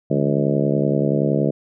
harmonic tone with a mistuned harmonic, 70.6 Hz, C#2, 32 cents sharp, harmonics 2 / 3 / 4 / 5 / 6 / 7 / 8 / 9, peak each -21 / -23 / -24 / -25 / -26 / -26 / -27 / -28 dBFS, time 0.1-1.51 s, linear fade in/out 10 ms, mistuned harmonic 2, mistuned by +96 cents, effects none

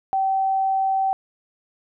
sine tone, 771 Hz, G5, 29 cents flat, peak -18 dBFS, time 0.13-1.13 s, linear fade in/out 0 ms, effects none

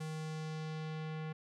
square tone with low-pass filter sweep, 156.8 Hz, D#3, 14 cents sharp, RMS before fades -41 dBFS, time 0-1.33 s, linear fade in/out 10 ms, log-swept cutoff 9600 to 2500 Hz, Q 1.1, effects none

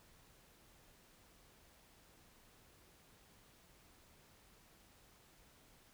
silence, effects pink hiss -66 dBFS RMS until 5.93 s

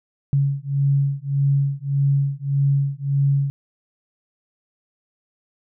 sine beating tone pair, 138.7 / 140.4 Hz, C#3 / C#3, +1 / +22 cents, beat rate 1.7 Hz, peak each -20 dBFS, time 0.33-3.5 s, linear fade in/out 0 ms, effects none

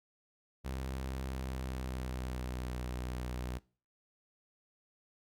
sawtooth tone with pitch glide, 65.6 to 62.06 Hz, C2 to B1, +5 to +9 cents, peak -33 dBFS, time 0.64-3.59 s, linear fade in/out 20 ms, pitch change -96 cents, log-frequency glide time 1.22-2.73 s, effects noise-tail reverb RT60 0.4 s tail -23 dB re dry + Opus 48 kbps

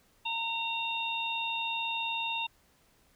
harmonic tone, 917 Hz, A#5, 29 cents flat, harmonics 1 / 3 / 4, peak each -35 / -34 / -36 dBFS, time 0.25-2.47 s, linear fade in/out 10 ms, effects pink hiss -66 dBFS RMS until 3.15 s

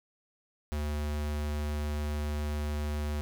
square tone, 74.4 Hz, D2, 23 cents sharp, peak -31 dBFS, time 0.72-3.21 s, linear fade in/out 0 ms, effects none

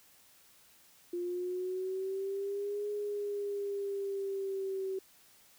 sine exponential two-way sweep, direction up then down, 349.2 to 415.3 to 380.9 Hz, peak -33 dBFS, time 1.13-4.99 s, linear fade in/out 5 ms, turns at 2.89 s, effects white hiss -62 dBFS RMS until 5.58 s

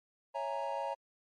triangle chord, A# half-diminished seventh, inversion first, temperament equal with one note detuned, 554.4 / 661.2 / 830.6 / 932.3 Hz, C#5 / E5 / G#5 / A#5, 0 / +5 / 0 / 0 cents, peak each -37 / -40 / -39 / -36 dBFS, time 0.34-0.95 s, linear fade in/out 20 ms, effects MP3 48 kbps

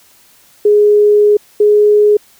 sine tone pair in turn, 416.3 / 417.8 Hz, G#4 / G#4, +4 / +10 cents, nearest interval unison, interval 6 cents, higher second, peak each -5 dBFS, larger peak neither, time 0.65-1.37 / 1.6-2.17 s, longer first, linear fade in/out 5 ms, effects white hiss -47 dBFS RMS until 2.39 s

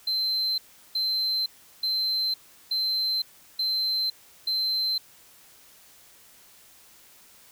sine tone bursts, 4100 Hz, C8, 36 cents flat, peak -21 dBFS, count 6, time 0.07-4.98 s, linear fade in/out 5 ms, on 510 ms, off 370 ms, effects tanh soft clip ceiling -22 dBFS + white hiss -54 dBFS RMS until 7.51 s

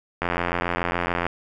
click train, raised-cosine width 0.5 ms, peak -8 dBFS, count 92, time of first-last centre 0.22-1.266 s, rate 87 Hz, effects none

